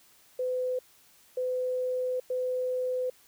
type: tone bursts at uneven times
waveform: sine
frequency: 506 Hz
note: B4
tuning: 42 cents sharp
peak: -27 dBFS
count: 3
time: 0.39-0.79 / 1.37-2.2 / 2.3-3.1 s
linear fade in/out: 5 ms
effects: white hiss -60 dBFS RMS until 3.27 s